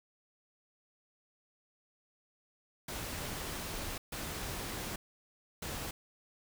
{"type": "noise bursts at uneven times", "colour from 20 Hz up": "pink", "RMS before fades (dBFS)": -40, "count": 3, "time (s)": [[2.88, 3.98], [4.12, 4.96], [5.62, 5.91]], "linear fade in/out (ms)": 5, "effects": []}